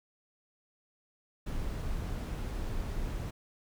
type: noise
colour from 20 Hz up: brown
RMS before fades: -35 dBFS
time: 1.46-3.31 s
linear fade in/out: 10 ms
effects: none